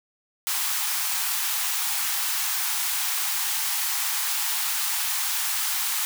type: high-pass noise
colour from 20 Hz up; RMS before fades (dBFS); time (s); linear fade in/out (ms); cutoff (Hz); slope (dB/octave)
white; -26; 0.47-6.05; 0; 750; 96
effects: none